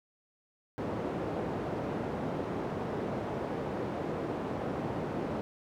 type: band-pass noise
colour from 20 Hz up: white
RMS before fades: -35 dBFS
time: 0.78-5.41 s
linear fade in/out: 0 ms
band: 100 to 530 Hz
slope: 12 dB/octave
effects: none